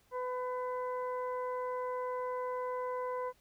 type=harmonic tone; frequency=502 Hz; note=B4; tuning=28 cents sharp; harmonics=1 / 2 / 3 / 4; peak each=-36 / -38 / -52 / -54 dBFS; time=0.11-3.33 s; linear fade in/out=50 ms; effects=pink hiss -69 dBFS RMS until 3.4 s